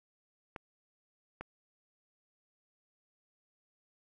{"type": "clicks", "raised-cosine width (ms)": 0.5, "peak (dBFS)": -26, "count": 2, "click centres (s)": [0.562, 1.41], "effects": []}